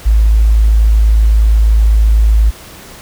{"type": "tone", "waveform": "sine", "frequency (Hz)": 54.1, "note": "A1", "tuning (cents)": -29, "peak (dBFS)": -5, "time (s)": [0.05, 2.51], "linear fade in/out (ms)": 20, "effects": ["pink hiss -34 dBFS RMS until 3.01 s"]}